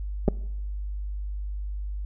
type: clicks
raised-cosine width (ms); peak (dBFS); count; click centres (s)
2; -8; 2; 0.28 / 0.285
effects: noise-tail reverb RT60 0.9 s tail -22 dB re dry + added 50 Hz sine -29 dBFS peak until 2.05 s